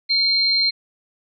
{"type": "tone pair together", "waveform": "sine", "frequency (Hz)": [2209, 4170], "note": ["C#7", "C8"], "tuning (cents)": [-7, -7], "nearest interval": "major seventh", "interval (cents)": 1100, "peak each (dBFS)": [-23, -16], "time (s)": [0.09, 0.71], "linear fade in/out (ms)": 20, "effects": []}